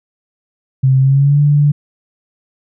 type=tone with pitch glide; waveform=sine; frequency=132.3 to 145.95 Hz; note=C3 to D3; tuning=+20 to -10 cents; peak=-7 dBFS; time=0.83-1.72 s; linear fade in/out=10 ms; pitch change=+170 cents; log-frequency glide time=0.99-1.4 s; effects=none